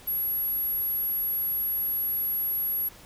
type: tone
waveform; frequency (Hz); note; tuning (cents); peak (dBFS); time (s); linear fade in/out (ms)
sine; 11460; F9; +44; -25; 0.07-2.89; 10
effects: pink hiss -50 dBFS RMS until 3.05 s